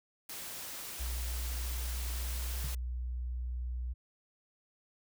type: noise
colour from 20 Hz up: white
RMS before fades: -43 dBFS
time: 0.29-2.75 s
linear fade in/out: 5 ms
type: tone with pitch glide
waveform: sine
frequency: 60.8 to 61.36 Hz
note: B1 to B1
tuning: -26 to -11 cents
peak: -34 dBFS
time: 0.99-3.94 s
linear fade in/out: 20 ms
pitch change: +15 cents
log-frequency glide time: 1.84-2.53 s
type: tone with exponential decay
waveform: sine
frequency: 132.2 Hz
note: C3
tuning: 18 cents sharp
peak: -35 dBFS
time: 2.64-2.74 s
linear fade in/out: 5 ms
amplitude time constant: 20 ms
effects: none